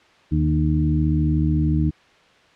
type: harmonic tone with a mistuned harmonic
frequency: 76.5 Hz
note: D#2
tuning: 29 cents flat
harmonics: 1 / 2 / 3 / 4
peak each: -21 / -20 / -27 / -23 dBFS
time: 0.31-1.91 s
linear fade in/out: 20 ms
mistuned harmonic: 3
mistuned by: +20 cents
effects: white hiss -53 dBFS RMS until 2.55 s + low-pass 3000 Hz 12 dB/octave